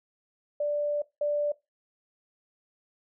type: tone pair in turn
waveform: sine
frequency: 587.3 / 587.3 Hz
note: D5 / D5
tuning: 0 / 0 cents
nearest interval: unison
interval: 0 cents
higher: neither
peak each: -25 / -24 dBFS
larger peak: second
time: 0.6-1.02 / 1.21-1.52 s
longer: first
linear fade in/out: 5 ms
effects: noise-tail reverb RT60 0.2 s tail -20 dB re dry